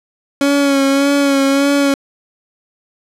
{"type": "tone with vibrato", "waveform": "30% pulse", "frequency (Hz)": 278.3, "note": "C#4", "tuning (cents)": 7, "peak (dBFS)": -8, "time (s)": [0.41, 1.94], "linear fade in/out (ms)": 2, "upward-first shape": "sine", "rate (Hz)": 1.7, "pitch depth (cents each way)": 33, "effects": ["low-pass 11000 Hz 12 dB/octave"]}